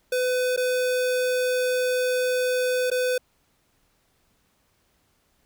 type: tone with dropouts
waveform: square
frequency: 503 Hz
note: B4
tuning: 32 cents sharp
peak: -22 dBFS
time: 0.12-3.18 s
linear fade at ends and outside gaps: 5 ms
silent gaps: 0.564-0.574 / 2.902-2.914 s
effects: pink hiss -67 dBFS RMS until 5.45 s